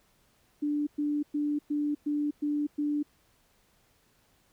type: tone bursts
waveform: sine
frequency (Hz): 294.2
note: D4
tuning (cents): +3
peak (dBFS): -26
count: 7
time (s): 0.62-3.03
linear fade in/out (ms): 10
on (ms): 250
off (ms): 110
effects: pink hiss -67 dBFS RMS until 4.52 s